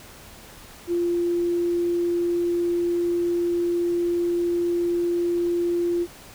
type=tone; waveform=sine; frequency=346.5 Hz; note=F4; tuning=14 cents flat; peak=-20 dBFS; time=0.87-6.07 s; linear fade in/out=50 ms; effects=pink hiss -45 dBFS RMS until 6.34 s